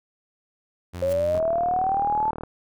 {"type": "tone", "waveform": "sawtooth", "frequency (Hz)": 88.2, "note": "F2", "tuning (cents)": 18, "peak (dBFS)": -28, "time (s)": [0.93, 1.4], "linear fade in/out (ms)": 20}
{"type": "noise with exponential growth", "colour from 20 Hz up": "white", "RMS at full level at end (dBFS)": -36, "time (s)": [1.01, 1.13], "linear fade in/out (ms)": 5, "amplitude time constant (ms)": 24}
{"type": "linear sweep", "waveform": "sine", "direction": "up", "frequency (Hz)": [536, 880], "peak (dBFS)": -20, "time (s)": [1.02, 2.31], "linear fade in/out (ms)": 5}
{"type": "click train", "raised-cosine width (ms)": 1, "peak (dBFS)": -19, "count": 43, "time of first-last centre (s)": [1.35, 2.435], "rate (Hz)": 38.7}
{"effects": []}